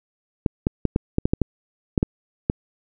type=clicks; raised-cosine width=3 ms; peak=-5 dBFS; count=11; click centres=0.462 / 0.669 / 0.853 / 0.961 / 1.184 / 1.255 / 1.335 / 1.417 / 1.978 / 2.029 / 2.499 s; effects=none